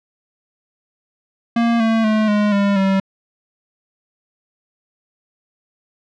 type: tone with pitch steps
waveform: square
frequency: 233.1 / 224.5 / 216.2 / 208.3 / 200.6 / 193.2 Hz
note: A#3 / A3 / A3 / G#3 / G3 / G3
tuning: 0 / +35 / -30 / +5 / +40 / -25 cents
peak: -14 dBFS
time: 1.56-3 s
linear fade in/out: 5 ms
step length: 240 ms
effects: low-pass 3000 Hz 12 dB/octave